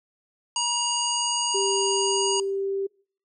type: harmonic tone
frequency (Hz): 953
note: A#5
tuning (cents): +38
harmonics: 1 / 3 / 5 / 7 / 9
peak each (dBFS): -28 / -29 / -31 / -28 / -32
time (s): 0.56-2.4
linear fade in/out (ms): 2
type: tone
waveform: sine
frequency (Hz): 392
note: G4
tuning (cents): 0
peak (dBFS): -24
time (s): 1.54-2.87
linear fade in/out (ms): 10
effects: noise-tail reverb RT60 0.5 s tail -26 dB re dry